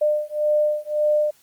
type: beating tone pair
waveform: sine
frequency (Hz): 600 / 601.8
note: D5 / D5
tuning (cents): +37 / +42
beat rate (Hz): 1.8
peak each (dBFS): -21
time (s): 0.01-1.31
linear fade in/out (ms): 10
effects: white hiss -57 dBFS RMS until 1.42 s + Opus 32 kbps